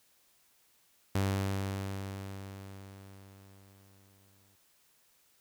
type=tone with exponential decay; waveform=sawtooth; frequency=97.5 Hz; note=G2; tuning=9 cents flat; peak=-23 dBFS; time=1.15-4.56 s; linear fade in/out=5 ms; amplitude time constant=740 ms; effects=white hiss -68 dBFS RMS until 5.4 s